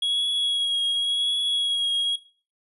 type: tone with vibrato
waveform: triangle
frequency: 3322 Hz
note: G#7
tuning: in tune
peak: -20 dBFS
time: 0.02-2.16 s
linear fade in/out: 5 ms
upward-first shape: triangle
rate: 0.91 Hz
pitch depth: 25 cents each way
effects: noise-tail reverb RT60 0.4 s tail -18 dB re dry + resampled to 32000 Hz